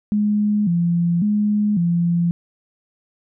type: tone with vibrato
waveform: sine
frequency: 189.2 Hz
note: F#3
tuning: 39 cents sharp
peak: -15 dBFS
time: 0.12-2.31 s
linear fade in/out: 0 ms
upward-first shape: square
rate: 0.91 Hz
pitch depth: 170 cents each way
effects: none